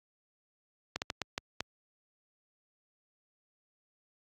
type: slowing click train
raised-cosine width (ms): 0.2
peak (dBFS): -15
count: 6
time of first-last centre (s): 0.96-1.606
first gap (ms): 59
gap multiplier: 1.4
effects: high-pass 60 Hz 12 dB/octave + Opus 48 kbps